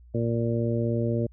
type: harmonic tone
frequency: 116.54 Hz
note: A#2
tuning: in tune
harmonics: 1 / 2 / 3 / 4 / 5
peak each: -26 / -29 / -31 / -32 / -33 dBFS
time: 0.14-1.27 s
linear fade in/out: 10 ms
effects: added 60 Hz sine -48 dBFS peak until 1.32 s